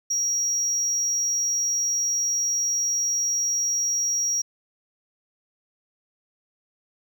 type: tone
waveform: sine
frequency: 5680 Hz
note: F8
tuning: 28 cents sharp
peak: -19 dBFS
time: 0.1-4.42 s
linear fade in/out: 10 ms
effects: tanh soft clip ceiling -20 dBFS + 9-bit